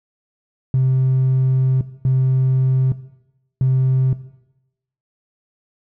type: tone bursts at uneven times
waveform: triangle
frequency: 130.81 Hz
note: C3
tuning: in tune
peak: -9 dBFS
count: 3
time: 0.74-1.81 / 2.05-2.92 / 3.61-4.13 s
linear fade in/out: 2 ms
effects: noise-tail reverb RT60 0.9 s tail -19 dB re dry + tanh soft clip ceiling -10 dBFS